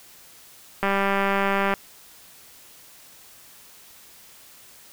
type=click train; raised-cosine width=0.5 ms; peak=-8 dBFS; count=180; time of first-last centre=0.83-1.739 s; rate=197 Hz; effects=white hiss -49 dBFS RMS until 4.92 s